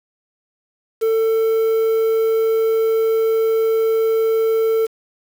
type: tone with quantisation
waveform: triangle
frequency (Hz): 446.7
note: A4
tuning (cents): +26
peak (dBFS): -12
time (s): 1.01-4.87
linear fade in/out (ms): 20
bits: 6
effects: none